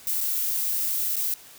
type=noise with dropouts; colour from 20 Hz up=violet; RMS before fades=-26 dBFS; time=0.07-1.34 s; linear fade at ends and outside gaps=1 ms; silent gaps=0.207-0.211 / 1.157-1.165 s; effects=white hiss -48 dBFS RMS until 1.58 s